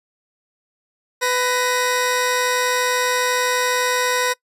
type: tone pair together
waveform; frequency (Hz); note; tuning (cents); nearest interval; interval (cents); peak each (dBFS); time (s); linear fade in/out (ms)
15% pulse; 498.9 / 1883.6; B4 / A#6; +17 / +18; octave + major seventh; 2301; -12 / -18; 1.21-4.34; 20
effects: noise-tail reverb RT60 0.1 s tail -23 dB re dry + resampled to 32000 Hz